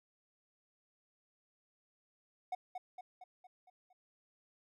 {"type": "tone with echo", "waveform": "triangle", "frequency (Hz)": 735, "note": "F#5", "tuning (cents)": -12, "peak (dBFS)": -33, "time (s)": [2.52, 2.55], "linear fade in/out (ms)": 5, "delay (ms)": 230, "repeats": 6, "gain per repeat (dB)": -5, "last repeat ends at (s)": 3.93, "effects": []}